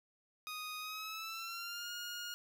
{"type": "tone with pitch glide", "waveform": "15% pulse", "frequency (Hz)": [1244.5, 1429.6], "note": ["D#6", "F6"], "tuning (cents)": [0, 40], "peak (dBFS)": -35, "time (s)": [0.47, 2.34], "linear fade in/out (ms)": 0, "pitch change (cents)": 240, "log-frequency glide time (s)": [0.79, 1.91], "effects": []}